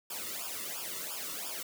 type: noise with flanger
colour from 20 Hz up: white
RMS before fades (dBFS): -39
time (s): 0.1-1.63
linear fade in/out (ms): 5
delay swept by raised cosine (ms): 0.49 to 1.29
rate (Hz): 2.9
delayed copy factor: -0.95
effects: none